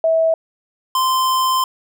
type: tone pair in turn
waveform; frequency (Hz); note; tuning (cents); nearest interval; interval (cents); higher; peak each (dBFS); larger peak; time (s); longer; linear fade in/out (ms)
sine / square; 650 / 1038.2; E5 / C6; -24 / -14; minor sixth; 810; second; -12 / -15; first; 0.04-0.34 / 0.95-1.64; second; 2
effects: none